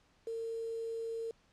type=tone with quantisation; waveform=sine; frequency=455.2 Hz; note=A#4; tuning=41 cents flat; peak=-36 dBFS; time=0.27-1.31 s; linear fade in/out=2 ms; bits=9; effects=pink hiss -69 dBFS RMS until 1.52 s + low-pass 6000 Hz 12 dB/octave